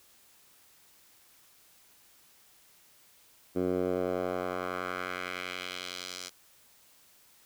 10% pulse tone with band-pass filter sweep, 90.8 Hz, F#2, 32 cents flat, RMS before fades -34 dBFS, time 3.55-6.3 s, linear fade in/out 20 ms, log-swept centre 330 to 5700 Hz, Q 1.4, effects white hiss -61 dBFS RMS until 7.45 s

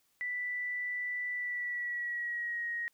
sine tone with pitch glide, 1975.5 to 1881.9 Hz, B6 to A#6, 0 to +16 cents, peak -33 dBFS, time 0.21-2.88 s, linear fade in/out 0 ms, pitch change -84 cents, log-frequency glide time 1.33-2.69 s, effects white hiss -73 dBFS RMS until 2.93 s

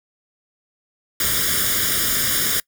white noise with comb filter, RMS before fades -20 dBFS, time 1.2-2.6 s, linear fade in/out 2 ms, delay 0.58 ms, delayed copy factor +0.85, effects noise-tail reverb RT60 0.1 s tail -25 dB re dry

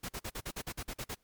pink noise bursts, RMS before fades -39 dBFS, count 11, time 0.03-1.149 s, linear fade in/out 10 ms, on 59 ms, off 47 ms, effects pink hiss -73 dBFS RMS until 1.23 s + MP3 96 kbps

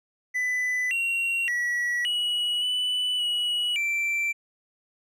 triangle tone with pitch steps, 1997 / 2747 / 1933 / 2922 / 2981 / 2924 / 2344 Hz, B6 / F7 / B6 / F#7 / F#7 / F#7 / D7, +19 / -29 / -38 / -22 / +12 / -21 / -4 cents, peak -22 dBFS, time 0.34-4.33 s, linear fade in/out 20 ms, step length 570 ms, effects none

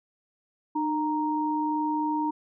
sine tone pair together, 303.8 / 932.3 Hz, D#4 / A#5, -41 / 0 cents, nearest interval octave + perfect fifth, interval 1941 cents, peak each -27 dBFS, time 0.75-2.31 s, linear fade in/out 10 ms, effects none

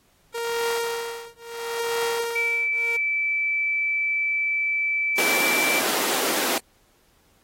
sawtooth tone with tremolo, 466.2 Hz, A#4, in tune, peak -18 dBFS, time 0.34-2.97 s, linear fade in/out 10 ms, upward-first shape triangle, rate 0.74 Hz, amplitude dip 100%
sine tone with pitch glide, 2317 to 2337 Hz, D7 to D7, -24 to -9 cents, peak -21 dBFS, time 2.35-5.8 s, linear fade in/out 10 ms, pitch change +15 cents, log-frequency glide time 5.15-5.47 s
pink high-pass noise, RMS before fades -25 dBFS, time 5.18-6.58 s, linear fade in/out 2 ms, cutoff 270 Hz, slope 24 dB/octave
effects pink hiss -62 dBFS RMS until 7.43 s + AAC 48 kbps

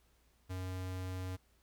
square tone, 92.5 Hz, F#2, in tune, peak -39 dBFS, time 0.49-1.37 s, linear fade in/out 20 ms, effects added 59 Hz sine -70 dBFS peak until 1.62 s + pink hiss -73 dBFS RMS until 1.62 s

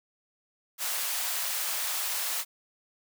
white high-pass noise, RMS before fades -31 dBFS, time 0.78-2.45 s, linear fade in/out 50 ms, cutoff 610 Hz, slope 24 dB/octave, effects none

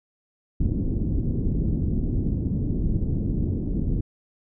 pink low-pass noise, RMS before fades -24 dBFS, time 0.6-4.01 s, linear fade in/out 5 ms, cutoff 310 Hz, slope 24 dB/octave, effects none

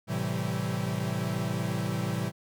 45% pulse chord, A minor seventh, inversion none, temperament equal with one note detuned, 110 / 130.81 / 164.81 / 193.3 Hz, A2 / C3 / E3 / G3, 0 / 0 / 0 / -24 cents, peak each -34 dBFS, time 0.07-2.32 s, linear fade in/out 50 ms, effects none

